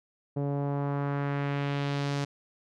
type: tone with low-pass filter sweep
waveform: sawtooth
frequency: 141.8 Hz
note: C#3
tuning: 40 cents sharp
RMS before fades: -30 dBFS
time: 0.36-2.25 s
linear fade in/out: 10 ms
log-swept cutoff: 540 to 6100 Hz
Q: 1.3
effects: none